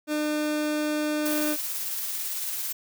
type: tone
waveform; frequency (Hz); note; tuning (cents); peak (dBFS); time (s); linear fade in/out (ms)
30% pulse; 301.7; D4; +47; -22; 0.07-1.57; 50
type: noise with tremolo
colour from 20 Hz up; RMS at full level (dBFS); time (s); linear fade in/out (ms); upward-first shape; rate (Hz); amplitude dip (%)
blue; -30; 1.25-2.73; 10; sine; 18; 25
effects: none